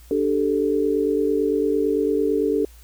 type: chord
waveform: sine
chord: D suspended fourth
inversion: none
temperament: just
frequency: 293.7 / 391.6 / 440.5 Hz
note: D4 / G4 / A4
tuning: 0 / -2 / +2 cents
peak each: -23 / -23 / -21 dBFS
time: 0.11-2.65 s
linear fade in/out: 2 ms
effects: added 58 Hz sine -44 dBFS peak until 2.83 s + white hiss -53 dBFS RMS until 2.83 s